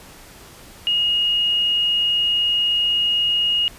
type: tone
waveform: sine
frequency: 2868 Hz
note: F7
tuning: 45 cents sharp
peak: -16 dBFS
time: 0.87-3.68 s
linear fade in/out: 0 ms
effects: pink hiss -43 dBFS RMS until 3.78 s + resampled to 32000 Hz